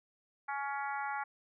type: harmonic tone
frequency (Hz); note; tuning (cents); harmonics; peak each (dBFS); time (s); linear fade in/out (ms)
280; C#4; +18; 3 / 4 / 5 / 6 / 7 / 8; -37 / -43 / -41 / -46 / -46 / -50; 0.48-1.24; 10
effects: none